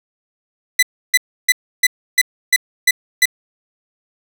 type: tone bursts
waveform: sawtooth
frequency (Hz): 1997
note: B6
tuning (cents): +19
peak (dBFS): -5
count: 8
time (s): 0.79-3.256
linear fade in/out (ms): 5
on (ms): 37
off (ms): 310
effects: none